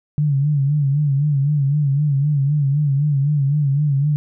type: tone with vibrato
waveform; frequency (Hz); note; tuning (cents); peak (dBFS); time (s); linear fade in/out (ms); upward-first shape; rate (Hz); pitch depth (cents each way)
sine; 143.3; D3; -42; -14; 0.18-4.16; 0; sine; 3.9; 90
effects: none

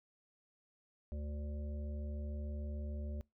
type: harmonic tone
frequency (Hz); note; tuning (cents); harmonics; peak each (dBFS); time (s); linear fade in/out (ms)
73.42; D2; 0; 1 / 3 / 5 / 7 / 8; -39 / -49 / -56 / -61 / -54; 1.12-3.21; 0
effects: noise-tail reverb RT60 0.2 s tail -23 dB re dry

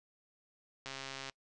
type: click train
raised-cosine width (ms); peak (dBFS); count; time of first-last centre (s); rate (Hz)
0.2; -25; 60; 0.86-1.297; 135
effects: noise-tail reverb RT60 0.1 s tail -25 dB re dry + resampled to 22050 Hz

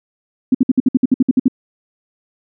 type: tone bursts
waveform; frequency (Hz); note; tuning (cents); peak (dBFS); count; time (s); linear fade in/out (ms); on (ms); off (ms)
sine; 256.3; C4; -36; -7; 12; 0.52-1.482; 5; 27; 58
effects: none

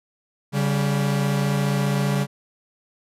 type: tone pair together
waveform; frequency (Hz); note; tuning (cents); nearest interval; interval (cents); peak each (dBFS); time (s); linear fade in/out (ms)
45% pulse; 140.62 / 195.5; C#3 / G3; +25 / -4; tritone; 571; -21 / -24; 0.52-2.27; 50
effects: resampled to 32000 Hz

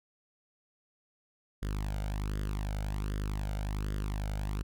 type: tone with flanger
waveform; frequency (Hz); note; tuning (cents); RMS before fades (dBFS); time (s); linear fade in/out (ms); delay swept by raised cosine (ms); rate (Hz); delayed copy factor
sawtooth; 51; G#1; -31; -34; 1.62-4.63; 10; 0.6 to 1.38; 1.3; +0.7
effects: none

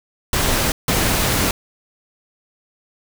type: noise bursts at uneven times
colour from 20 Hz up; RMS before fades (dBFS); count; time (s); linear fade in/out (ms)
pink; -18; 2; 0.33-0.72 / 0.88-1.51; 2
effects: none

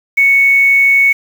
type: tone with quantisation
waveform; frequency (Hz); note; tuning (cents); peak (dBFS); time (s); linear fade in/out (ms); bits
sine; 2217; C#7; 0; -6; 0.17-1.13; 10; 5
effects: none

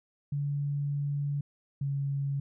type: tone pair in turn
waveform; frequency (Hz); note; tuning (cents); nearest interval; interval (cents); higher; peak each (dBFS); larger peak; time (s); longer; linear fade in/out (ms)
sine; 143.2 / 139.61; D3 / C#3; -43 / +13; unison; 44; first; -28; neither; 0.32-1.41 / 1.81-2.4; first; 5
effects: none

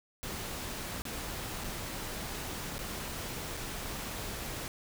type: noise with dropouts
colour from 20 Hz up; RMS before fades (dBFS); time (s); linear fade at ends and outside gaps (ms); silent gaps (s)
pink; -39; 0.23-4.68; 0; 1.02-1.053 / 1.638-1.643 / 2.782-2.79 / 3.569-3.573
effects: none

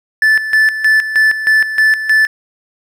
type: tone with tremolo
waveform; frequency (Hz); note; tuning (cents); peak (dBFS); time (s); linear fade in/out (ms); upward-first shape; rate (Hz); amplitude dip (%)
triangle; 1750; A6; -10; -5; 0.22-2.27; 2; square; 3.2; 70
effects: none

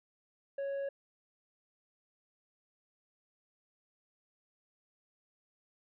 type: tone with tanh clipping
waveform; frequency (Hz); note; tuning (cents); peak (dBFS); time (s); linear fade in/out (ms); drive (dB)
triangle; 554.4; C#5; 0; -35; 0.58-0.89; 5; 9
effects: none

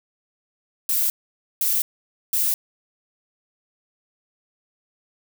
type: noise bursts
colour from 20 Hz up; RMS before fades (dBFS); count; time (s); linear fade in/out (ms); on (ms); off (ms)
violet; -21; 3; 0.89-2.54; 2; 210; 510
effects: none

